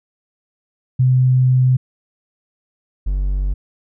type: tone pair in turn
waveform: sine / triangle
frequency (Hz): 128.1 / 47.79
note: C3 / G1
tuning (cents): -36 / -43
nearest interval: octave + perfect fourth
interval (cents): 1707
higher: first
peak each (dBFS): -10 / -14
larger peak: first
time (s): 0.99-1.77 / 3.06-3.54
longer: first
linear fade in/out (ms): 10
effects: none